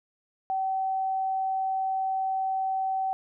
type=tone; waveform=sine; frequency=765 Hz; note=G5; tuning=42 cents flat; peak=-25 dBFS; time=0.5-3.13 s; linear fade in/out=0 ms; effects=none